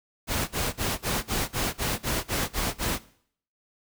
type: noise bursts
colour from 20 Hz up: pink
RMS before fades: -27 dBFS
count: 11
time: 0.27-2.99 s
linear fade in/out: 50 ms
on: 210 ms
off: 41 ms
effects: noise-tail reverb RT60 0.6 s tail -19 dB re dry